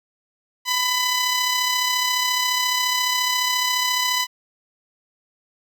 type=tone with amplitude modulation; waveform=10% pulse; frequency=1000 Hz; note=B5; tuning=21 cents sharp; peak=-9 dBFS; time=0.65-4.27 s; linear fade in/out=50 ms; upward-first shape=sine; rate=34.4 Hz; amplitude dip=35%; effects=none